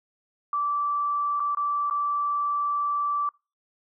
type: tone with dropouts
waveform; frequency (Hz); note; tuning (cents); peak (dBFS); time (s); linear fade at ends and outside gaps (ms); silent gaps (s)
sine; 1163; D6; -17; -23; 0.53-3.29; 2; 1.397-1.402 / 1.549-1.571 / 1.899-1.909
effects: noise-tail reverb RT60 0.3 s tail -26 dB re dry